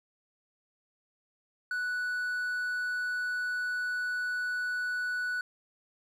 triangle tone, 1480 Hz, F#6, in tune, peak -28 dBFS, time 1.71-5.41 s, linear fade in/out 2 ms, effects none

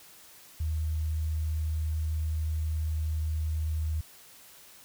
sine tone, 78.3 Hz, D#2, 11 cents sharp, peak -27 dBFS, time 0.6-4.01 s, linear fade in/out 5 ms, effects white hiss -53 dBFS RMS until 4.84 s

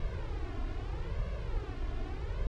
brown noise with flanger, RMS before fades -35 dBFS, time 0-2.47 s, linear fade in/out 2 ms, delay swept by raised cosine 1.8 to 2.9 ms, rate 0.79 Hz, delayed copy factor +0.95, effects low-pass 4000 Hz 12 dB/octave

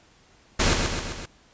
pink noise with echo, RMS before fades -20 dBFS, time 0.59-0.74 s, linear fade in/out 10 ms, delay 130 ms, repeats 4, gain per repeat -4 dB, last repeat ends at 1.26 s, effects pink hiss -57 dBFS RMS until 1.53 s + resampled to 16000 Hz

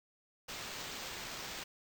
blue noise with sample-and-hold, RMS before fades -44 dBFS, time 0.48-1.64 s, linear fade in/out 10 ms, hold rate 11025 Hz, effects none

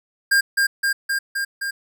square tone with echo, 1606 Hz, G6, 41 cents sharp, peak -14 dBFS, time 0.31-0.41 s, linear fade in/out 10 ms, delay 260 ms, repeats 5, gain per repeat -2 dB, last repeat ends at 1.71 s, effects none

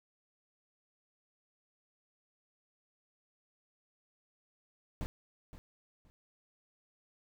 brown noise with echo, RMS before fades -37 dBFS, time 5.01-5.06 s, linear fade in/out 0 ms, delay 520 ms, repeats 2, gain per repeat -13 dB, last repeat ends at 6.1 s, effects none

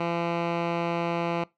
10% pulse tone with low-pass filter, 170 Hz, F3, 46 cents flat, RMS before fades -28 dBFS, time 0-1.44 s, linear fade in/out 5 ms, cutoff 2400 Hz, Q 1.1, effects noise-tail reverb RT60 0.2 s tail -22 dB re dry

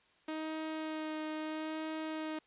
sawtooth tone with vibrato, 312.6 Hz, D#4, 8 cents sharp, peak -33 dBFS, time 0.28-2.39 s, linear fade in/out 5 ms, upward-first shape sine, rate 0.76 Hz, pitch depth 14 cents each way, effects white hiss -68 dBFS RMS until 2.46 s + resampled to 8000 Hz

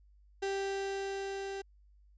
35% pulse tone with level ramp, 392 Hz, G4, in tune, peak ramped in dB -30 to -36 dBFS, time 0.42-1.62 s, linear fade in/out 10 ms, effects added 50 Hz sine -59 dBFS peak until 2.17 s + resampled to 16000 Hz

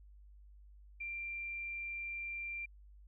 sine tone, 2369 Hz, D7, 14 cents sharp, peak -39 dBFS, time 1-2.66 s, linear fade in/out 10 ms, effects added 50 Hz sine -55 dBFS peak until 3.07 s

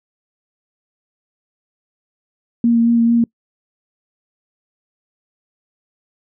sine tone with vibrato, 233.1 Hz, A#3, in tune, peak -10 dBFS, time 2.64-3.24 s, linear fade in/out 2 ms, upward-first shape sine, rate 4.5 Hz, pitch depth 15 cents each way, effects noise-tail reverb RT60 0.1 s tail -26 dB re dry

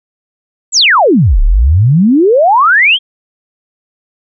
sine exponential two-way sweep, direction down then up, 8130 to 32.12 to 3335 Hz, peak -4 dBFS, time 0.72-2.99 s, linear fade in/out 50 ms, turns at 1.41 s, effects none

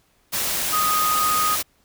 sine tone in noise, 1244.5 Hz, D#6, in tune, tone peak -19 dBFS, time 0.72-1.56 s, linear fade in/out 20 ms, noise white, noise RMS -24 dBFS, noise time 0.32-1.63 s, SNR +2 dB, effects pink hiss -62 dBFS RMS until 1.84 s

